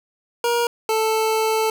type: tone pair in turn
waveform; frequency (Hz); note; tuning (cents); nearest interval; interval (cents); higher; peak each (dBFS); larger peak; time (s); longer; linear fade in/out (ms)
25% pulse; 473.7 / 440.3; A#4 / A4; +28 / +1; minor second; 127; first; -14; neither; 0.44-0.67 / 0.89-1.7; second; 2
effects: none